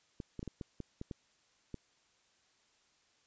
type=clicks; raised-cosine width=3 ms; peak=-28 dBFS; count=9; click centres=0.202 / 0.393 / 0.429 / 0.477 / 0.612 / 0.803 / 1.014 / 1.112 / 1.743 s; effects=white hiss -71 dBFS RMS until 3.26 s + resampled to 16000 Hz